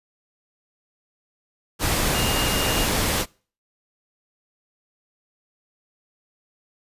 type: tone in noise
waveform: sine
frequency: 2831 Hz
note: F7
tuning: 23 cents sharp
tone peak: -29 dBFS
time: 2.12-2.88 s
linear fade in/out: 50 ms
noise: pink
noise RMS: -22 dBFS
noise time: 1.79-3.26 s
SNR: -10 dB
effects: noise-tail reverb RT60 0.4 s tail -25 dB re dry + resampled to 32000 Hz